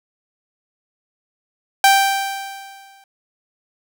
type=tone with exponential decay; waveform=sawtooth; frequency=784 Hz; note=G5; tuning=in tune; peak=-4 dBFS; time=1.84-3.04 s; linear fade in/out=2 ms; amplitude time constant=260 ms; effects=none